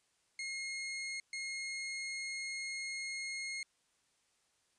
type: tone bursts at uneven times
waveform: sawtooth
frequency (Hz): 2150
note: C7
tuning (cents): +47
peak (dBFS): -35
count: 2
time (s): 0.39-1.2 / 1.33-3.63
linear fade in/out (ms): 2
effects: white hiss -75 dBFS RMS until 4.78 s + resampled to 22050 Hz